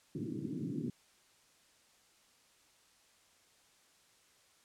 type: band-pass noise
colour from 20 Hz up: white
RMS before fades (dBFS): -39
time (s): 0.15-0.9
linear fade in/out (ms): 5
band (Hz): 120 to 340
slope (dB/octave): 48
effects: white hiss -67 dBFS RMS until 4.64 s + low-pass 9000 Hz 12 dB/octave